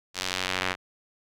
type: tone with band-pass filter sweep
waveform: sawtooth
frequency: 92.5 Hz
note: F#2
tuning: in tune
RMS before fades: -30 dBFS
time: 0.14-0.76 s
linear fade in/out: 50 ms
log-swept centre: 5000 to 2000 Hz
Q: 1
effects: none